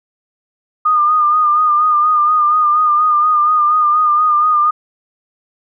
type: tone with vibrato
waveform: sine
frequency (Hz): 1218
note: D#6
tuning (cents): -37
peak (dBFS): -9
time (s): 0.85-4.71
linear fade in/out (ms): 10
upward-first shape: sine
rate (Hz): 4.2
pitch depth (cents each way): 41
effects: none